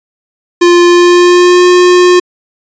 square tone with pitch glide, 349.2 to 358.4 Hz, F4 to F4, 0 to +45 cents, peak -3 dBFS, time 0.61-2.2 s, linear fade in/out 10 ms, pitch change +45 cents, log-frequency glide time 0.85-1.66 s, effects resampled to 16000 Hz

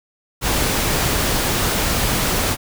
pink noise, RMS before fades -19 dBFS, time 0.41-2.57 s, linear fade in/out 50 ms, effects none

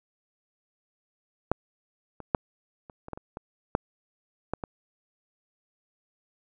clicks, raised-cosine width 1 ms, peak -8 / -26 / -7 / -30 / -27 / -19 / -26 / -22 / -8 / -14 / -19 dBFS, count 11, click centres 1.516 / 2.203 / 2.348 / 2.898 / 3.084 / 3.133 / 3.175 / 3.371 / 3.751 / 4.536 / 4.638 s, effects none

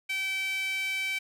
sawtooth tone with high-pass filter, 771 Hz, G5, 29 cents flat, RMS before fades -31 dBFS, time 0.09-1.19 s, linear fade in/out 10 ms, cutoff 2400 Hz, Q 6.6, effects none

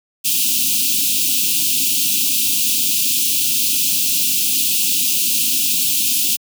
white band-stop noise, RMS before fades -17 dBFS, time 0.24-6.37 s, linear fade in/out 20 ms, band 310 to 2500 Hz, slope 96 dB/octave, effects high-pass 200 Hz 12 dB/octave

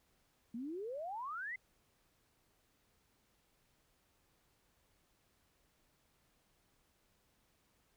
sine exponential sweep, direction up, 221.8 to 2093 Hz, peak -40 dBFS, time 0.54-1.56 s, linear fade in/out 5 ms, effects pink hiss -75 dBFS RMS until 7.96 s

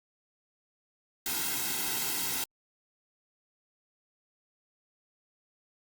white noise with comb filter, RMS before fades -32 dBFS, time 1.26-2.44 s, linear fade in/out 2 ms, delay 1.7 ms, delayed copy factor -0.9, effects Opus 48 kbps

